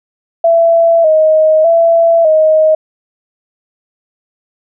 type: tone with vibrato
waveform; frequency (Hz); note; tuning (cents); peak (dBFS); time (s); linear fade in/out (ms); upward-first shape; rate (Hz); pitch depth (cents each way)
sine; 647; E5; -32; -5; 0.44-2.75; 5; square; 0.83; 56
effects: none